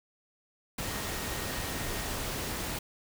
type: tone in noise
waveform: sine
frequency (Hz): 1864.7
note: A#6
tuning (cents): 0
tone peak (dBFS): -46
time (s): 0.84-2.08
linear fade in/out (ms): 5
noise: pink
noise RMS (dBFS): -35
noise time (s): 0.78-2.79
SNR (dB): -14
effects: none